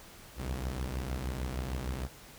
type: beating tone pair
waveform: sawtooth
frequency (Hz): 63 / 69.5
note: B1 / C#2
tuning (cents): +35 / +5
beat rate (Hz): 6.5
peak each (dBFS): -31 / -35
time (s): 0.36-2.09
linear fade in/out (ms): 50
effects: pink hiss -52 dBFS RMS until 2.38 s